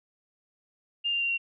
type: tone with pitch steps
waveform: sine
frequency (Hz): 2807 / 2788 / 2768 / 2749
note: F7 / F7 / F7 / F7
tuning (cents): +8 / -4 / -16 / -28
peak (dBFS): -25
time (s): 1.04-1.38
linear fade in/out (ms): 20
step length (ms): 85
effects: none